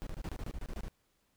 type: noise bursts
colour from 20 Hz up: brown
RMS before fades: -39 dBFS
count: 12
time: 0.02-0.882 s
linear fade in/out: 0 ms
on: 48 ms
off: 26 ms
effects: pink hiss -75 dBFS RMS until 1.36 s